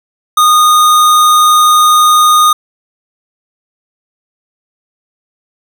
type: tone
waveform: square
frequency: 1231 Hz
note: D#6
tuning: 19 cents flat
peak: -5 dBFS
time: 0.37-2.53 s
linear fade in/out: 5 ms
effects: none